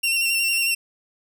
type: tone with vibrato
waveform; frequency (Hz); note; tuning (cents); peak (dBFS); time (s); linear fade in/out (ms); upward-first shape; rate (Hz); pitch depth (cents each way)
sawtooth; 2732; F7; -39; -16; 0.03-0.75; 10; square; 11; 20
effects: none